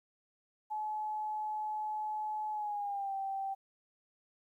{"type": "tone with pitch glide", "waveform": "sine", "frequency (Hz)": [855, 779.5], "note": ["A5", "G5"], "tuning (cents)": [-50, -10], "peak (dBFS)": -34, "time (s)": [0.7, 3.55], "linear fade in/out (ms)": 20, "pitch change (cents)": -160, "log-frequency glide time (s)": [2.51, 3.14], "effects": ["12-bit"]}